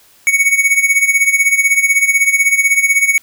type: tone with tremolo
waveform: square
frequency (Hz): 2229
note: C#7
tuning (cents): +9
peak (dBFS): -7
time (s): 0.27-3.18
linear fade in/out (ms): 0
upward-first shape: sine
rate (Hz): 16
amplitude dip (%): 75
effects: white hiss -48 dBFS RMS until 3.22 s